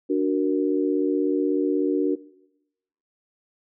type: chord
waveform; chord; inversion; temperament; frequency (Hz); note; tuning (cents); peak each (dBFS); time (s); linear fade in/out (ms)
sine; D augmented; none; equal; 293.7 / 370 / 466.2; D4 / F#4 / A#4; 0 / 0 / 0; -22 / -23 / -27; 0.09-2.16; 20
effects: noise-tail reverb RT60 0.9 s tail -20 dB re dry